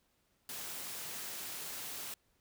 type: high-pass noise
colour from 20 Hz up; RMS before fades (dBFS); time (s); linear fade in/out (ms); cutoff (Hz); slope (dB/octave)
white; -43; 0.49-2.14; 2; 100; 12
effects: pink hiss -75 dBFS RMS until 2.4 s